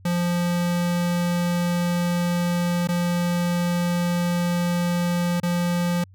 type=tone with dropouts; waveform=square; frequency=174.61 Hz; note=F3; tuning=in tune; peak=-21 dBFS; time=0.05-6.04 s; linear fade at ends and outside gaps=5 ms; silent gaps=2.874-2.887 / 5.401-5.431 s; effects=added 94 Hz sine -46 dBFS peak until 6.14 s